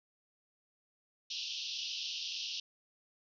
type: band-pass noise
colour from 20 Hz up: pink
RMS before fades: -40 dBFS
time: 1.3-2.6 s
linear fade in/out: 5 ms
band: 2700 to 5800 Hz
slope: 96 dB/octave
effects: none